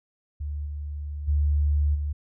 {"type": "tone with level steps", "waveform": "sine", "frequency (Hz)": 73.42, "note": "D2", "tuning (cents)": 0, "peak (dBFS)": [-28, -30, -19, -25], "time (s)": [0.4, 2.13], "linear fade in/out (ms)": 10, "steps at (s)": [0.65, 1.27, 1.94], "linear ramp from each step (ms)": 20, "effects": []}